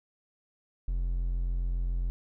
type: tone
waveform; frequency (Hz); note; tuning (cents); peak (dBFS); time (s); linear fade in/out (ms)
triangle; 43.59; F1; -3; -25; 0.88-2.1; 0
effects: none